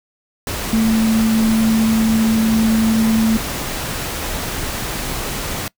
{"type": "tone in noise", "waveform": "sine", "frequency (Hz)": 222.3, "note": "A3", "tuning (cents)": 18, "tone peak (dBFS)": -12, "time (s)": [0.73, 3.37], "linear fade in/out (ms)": 2, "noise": "pink", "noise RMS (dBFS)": -24, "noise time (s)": [0.47, 5.68], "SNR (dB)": 9, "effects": ["noise-tail reverb RT60 0.1 s tail -23 dB re dry"]}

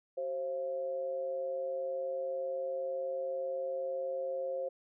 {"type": "tone with amplitude modulation", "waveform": "sine", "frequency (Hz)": 531, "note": "C5", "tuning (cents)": 25, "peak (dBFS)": -30, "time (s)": [0.17, 4.69], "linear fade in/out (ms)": 10, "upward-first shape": "sine", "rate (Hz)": 151, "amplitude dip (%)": 65, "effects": []}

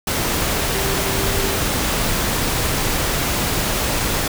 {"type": "tone in noise", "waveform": "sine", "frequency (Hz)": 392, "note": "G4", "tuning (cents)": 0, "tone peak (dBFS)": -26, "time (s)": [0.73, 1.6], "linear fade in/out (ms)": 5, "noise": "pink", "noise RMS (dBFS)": -20, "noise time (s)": [0.07, 4.28], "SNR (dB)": -9, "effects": []}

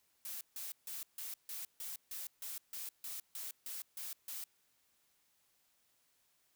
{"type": "noise bursts", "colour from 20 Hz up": "blue", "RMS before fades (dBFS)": -44, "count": 14, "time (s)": [0.25, 4.44], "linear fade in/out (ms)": 2, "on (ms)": 160, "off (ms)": 150, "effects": ["white hiss -75 dBFS RMS until 6.55 s"]}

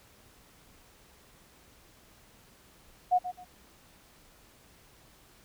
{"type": "tone with echo", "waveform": "sine", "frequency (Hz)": 725, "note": "F#5", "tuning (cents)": -35, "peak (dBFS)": -20, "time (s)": [3.11, 3.19], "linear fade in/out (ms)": 20, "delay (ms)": 130, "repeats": 2, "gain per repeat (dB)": -12, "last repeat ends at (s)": 3.45, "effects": ["pink hiss -59 dBFS RMS until 5.44 s"]}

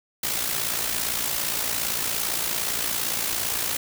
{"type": "noise with amplitude modulation", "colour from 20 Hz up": "white", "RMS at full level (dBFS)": -24, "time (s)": [0.23, 3.77], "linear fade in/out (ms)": 5, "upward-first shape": "sine", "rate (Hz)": 57.5, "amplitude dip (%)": 55, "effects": []}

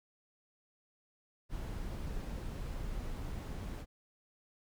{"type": "noise", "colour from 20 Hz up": "brown", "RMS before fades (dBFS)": -40, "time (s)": [1.49, 3.86], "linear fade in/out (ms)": 50, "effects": []}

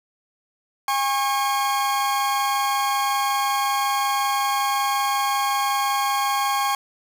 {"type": "tone pair together", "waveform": "40% pulse", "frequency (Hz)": [811, 1089.8], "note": ["G#5", "C#6"], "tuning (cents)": [-41, -30], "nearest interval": "perfect fourth", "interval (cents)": 511, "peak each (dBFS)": -22, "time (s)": [0.88, 6.75], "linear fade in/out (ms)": 2, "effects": []}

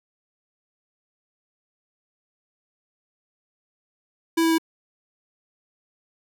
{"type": "tone with pitch steps", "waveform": "square", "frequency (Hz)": [329.6, 327.3, 325.1], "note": ["E4", "E4", "E4"], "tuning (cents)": [0, -12, -24], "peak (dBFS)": -18, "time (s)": [4.37, 4.583], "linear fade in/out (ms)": 10, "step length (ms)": 71, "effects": []}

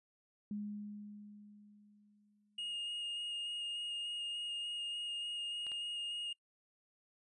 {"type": "tone with exponential decay", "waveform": "sine", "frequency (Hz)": 207.4, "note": "G#3", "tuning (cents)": -2, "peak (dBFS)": -37, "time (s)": [0.51, 2.77], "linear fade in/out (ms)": 2, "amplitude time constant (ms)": 490}
{"type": "tone with vibrato", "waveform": "triangle", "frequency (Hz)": 2852, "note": "F7", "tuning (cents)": 36, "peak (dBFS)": -37, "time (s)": [2.58, 6.33], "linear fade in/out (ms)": 5, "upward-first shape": "square", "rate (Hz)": 3.4, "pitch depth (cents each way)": 8}
{"type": "clicks", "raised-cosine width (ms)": 0.3, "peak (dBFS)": -37, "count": 2, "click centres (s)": [5.667, 5.718]}
{"effects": ["noise-tail reverb RT60 0.1 s tail -23 dB re dry", "resampled to 24000 Hz"]}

